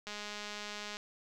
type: click train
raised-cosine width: 0.2 ms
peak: -25 dBFS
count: 188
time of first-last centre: 0.07-0.969 s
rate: 208 Hz
effects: none